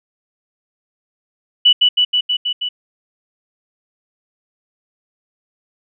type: tone with echo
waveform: sine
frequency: 2960 Hz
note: F#7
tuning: in tune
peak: -6 dBFS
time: 1.65-1.73 s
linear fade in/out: 10 ms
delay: 160 ms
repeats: 6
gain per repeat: -2 dB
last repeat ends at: 2.69 s
effects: none